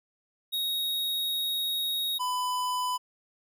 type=tone pair in turn; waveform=square; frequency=3762 / 999.6 Hz; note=A#7 / B5; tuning=+15 / +21 cents; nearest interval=octave + major seventh; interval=2294 cents; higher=first; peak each=-28 dBFS; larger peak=neither; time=0.52-2.19 / 2.19-2.98 s; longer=first; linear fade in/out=20 ms; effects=none